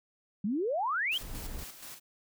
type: exponential sweep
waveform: sine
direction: up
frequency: 187.9 to 3304 Hz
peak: -28 dBFS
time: 0.44-1.18 s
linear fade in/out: 5 ms
type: noise with tremolo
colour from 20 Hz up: white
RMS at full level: -45 dBFS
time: 1.11-2 s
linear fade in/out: 20 ms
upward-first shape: square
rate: 4.2 Hz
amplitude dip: 50%
type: noise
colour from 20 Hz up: brown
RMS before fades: -40 dBFS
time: 1.21-1.64 s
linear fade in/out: 2 ms
effects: none